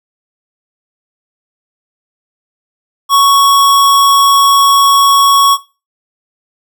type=tone; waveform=square; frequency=1112 Hz; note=C#6; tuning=5 cents sharp; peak=-5 dBFS; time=3.09-5.58 s; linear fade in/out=50 ms; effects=noise-tail reverb RT60 0.3 s tail -18 dB re dry